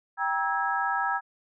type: tone cluster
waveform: sine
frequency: 786 / 951 / 1307 / 1649 Hz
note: G5 / A#5 / E6 / G#6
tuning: +4 / +34 / -15 / -13 cents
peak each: -30 dBFS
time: 0.17-1.21 s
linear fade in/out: 50 ms
effects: none